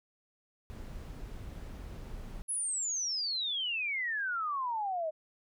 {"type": "noise", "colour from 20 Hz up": "brown", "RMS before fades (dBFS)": -43, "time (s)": [0.7, 2.42], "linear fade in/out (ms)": 0}
{"type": "exponential sweep", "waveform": "sine", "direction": "down", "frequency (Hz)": [10730, 611], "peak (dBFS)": -31, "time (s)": [2.48, 5.11], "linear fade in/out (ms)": 20}
{"effects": []}